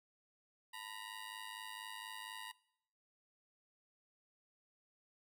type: ring-modulated tone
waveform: 15% pulse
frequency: 951 Hz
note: A#5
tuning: 34 cents sharp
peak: -37 dBFS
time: 0.73-2.52 s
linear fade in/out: 10 ms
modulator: 52.1 Hz
effects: noise-tail reverb RT60 0.7 s tail -21 dB re dry